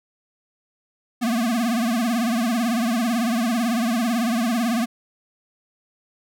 square tone with vibrato, 233.1 Hz, A#3, in tune, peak -20 dBFS, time 1.21-4.86 s, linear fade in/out 20 ms, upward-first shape triangle, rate 18 Hz, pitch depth 150 cents each way, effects none

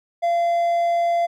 triangle tone, 686 Hz, F5, 31 cents flat, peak -15 dBFS, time 0.22-1.27 s, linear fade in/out 20 ms, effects none

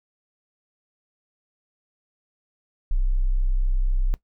sine tone, 32 Hz, C1, 38 cents flat, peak -18 dBFS, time 2.91-4.14 s, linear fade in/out 0 ms, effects noise-tail reverb RT60 0.1 s tail -18 dB re dry

